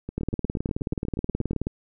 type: two click trains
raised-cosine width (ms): 3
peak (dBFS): -13 / -19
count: 29 / 13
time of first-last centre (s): 0.18-1.669 / 0.09-1.532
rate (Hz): 18.8 / 8.32
effects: none